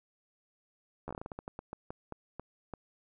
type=slowing click train; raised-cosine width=1 ms; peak=-26 dBFS; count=17; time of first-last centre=1.08-2.737 s; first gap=12 ms; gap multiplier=1.25; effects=none